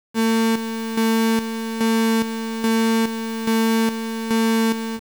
35% pulse tone with tremolo, 225.1 Hz, A3, 40 cents sharp, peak -14 dBFS, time 0.14-5 s, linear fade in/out 50 ms, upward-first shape square, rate 1.2 Hz, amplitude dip 60%, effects 7-bit

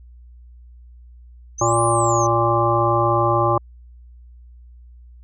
sine exponential two-way sweep, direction up then down, 6030 to 9770 to 6030 Hz, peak -26 dBFS, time 1.58-2.27 s, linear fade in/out 10 ms, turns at 1.83 s
harmonic tone, 116.54 Hz, A#2, in tune, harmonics 1 / 3 / 5 / 7 / 9 / 10, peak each -22 / -22 / -22 / -22 / -22 / -22 dBFS, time 1.61-3.58 s, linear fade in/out 5 ms
effects added 60 Hz sine -41 dBFS peak until 5.23 s

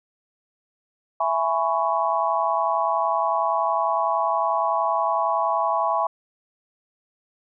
sine chord, C# minor seventh, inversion first, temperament just, 665.2 / 831.5 / 997.9 / 1108.7 Hz, E5 / G#5 / B5 / C#6, +16 / +2 / +18 / 0 cents, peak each -25 dBFS, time 1.2-6.07 s, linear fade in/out 5 ms, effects none

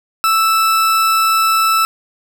40% pulse tone, 1318.5 Hz, E6, in tune, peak -10 dBFS, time 0.24-1.85 s, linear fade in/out 0 ms, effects none

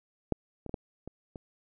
clicks, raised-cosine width 2 ms, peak -13 / -27 / -26 / -19 / -27 / -28 dBFS, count 6, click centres 0.323 / 0.663 / 0.694 / 0.742 / 1.076 / 1.358 s, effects none

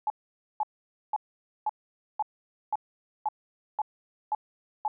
sine tone bursts, 853 Hz, G#5, 46 cents sharp, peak -24 dBFS, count 10, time 0.07-4.88 s, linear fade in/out 2 ms, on 31 ms, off 500 ms, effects none

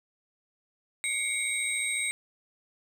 sine tone cluster, 2152 / 2266 / 3807 / 8310 Hz, C7 / C#7 / A#7 / C9, +48 / +37 / +36 / -13 cents, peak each -31 / -32 / -35 / -30 dBFS, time 1.04-2.11 s, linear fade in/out 0 ms, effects tanh soft clip ceiling -22 dBFS + 9-bit

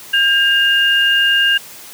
sine tone pair together, 1607.9 / 2822 Hz, G6 / F7, +44 / +17 cents, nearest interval minor seventh, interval 973 cents, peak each -13 dBFS, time 0.13-1.58 s, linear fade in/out 10 ms, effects white hiss -36 dBFS RMS until 1.93 s + high-pass 100 Hz 12 dB/octave

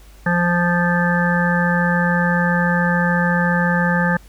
harmonic tone, 174.61 Hz, F3, in tune, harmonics 1 / 3 / 5 / 7 / 9 / 10, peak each -17 / -24 / -24 / -27 / -23 / -22 dBFS, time 0.26-4.17 s, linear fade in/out 5 ms, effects added 50 Hz sine -42 dBFS peak until 4.28 s + pink hiss -50 dBFS RMS until 4.28 s

